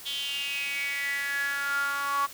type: tone with high-pass filter sweep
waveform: sawtooth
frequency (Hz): 281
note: C#4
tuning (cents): +24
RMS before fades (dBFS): -30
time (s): 0.05-2.27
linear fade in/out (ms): 20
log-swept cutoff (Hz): 3300 to 1100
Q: 9.6
effects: white hiss -45 dBFS RMS until 2.33 s